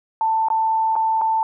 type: tone with dropouts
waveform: sine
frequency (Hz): 888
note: A5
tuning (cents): +16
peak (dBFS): -16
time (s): 0.21-1.43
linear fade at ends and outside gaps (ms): 1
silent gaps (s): 0.485-0.502 / 0.955-0.962 / 1.213-1.217
effects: none